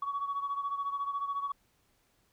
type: beating tone pair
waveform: sine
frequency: 1122 / 1136 Hz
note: C#6 / C#6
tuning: +21 / +42 cents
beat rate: 14 Hz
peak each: -32 / -37 dBFS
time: 0.02-1.52 s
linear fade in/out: 5 ms
effects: tanh soft clip ceiling -26 dBFS + pink hiss -71 dBFS RMS until 2.32 s